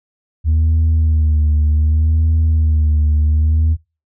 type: tone with vibrato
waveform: sine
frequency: 77.8 Hz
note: D#2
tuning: in tune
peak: -8 dBFS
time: 0.44-3.77 s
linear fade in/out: 50 ms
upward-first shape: sine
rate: 0.66 Hz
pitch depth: 52 cents each way
effects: noise-tail reverb RT60 0.3 s tail -26 dB re dry + tanh soft clip ceiling -9 dBFS